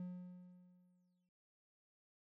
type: tone with exponential decay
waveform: triangle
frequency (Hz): 180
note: F#3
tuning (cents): -47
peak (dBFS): -40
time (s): 0-1.29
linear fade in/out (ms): 2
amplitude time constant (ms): 280
effects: none